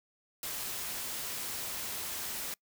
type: noise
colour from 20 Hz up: white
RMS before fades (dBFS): -38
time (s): 0.43-2.54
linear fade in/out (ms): 2
effects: noise-tail reverb RT60 0.1 s tail -25 dB re dry